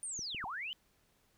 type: linear two-way sweep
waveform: sine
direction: down then up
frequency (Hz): 9397 to 717 to 3126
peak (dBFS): -38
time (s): 0.03-0.73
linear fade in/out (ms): 0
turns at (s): 0.46
type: clicks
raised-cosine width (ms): 3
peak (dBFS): -36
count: 3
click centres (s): 0.192 / 0.347 / 0.441
effects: pink hiss -72 dBFS RMS until 1.37 s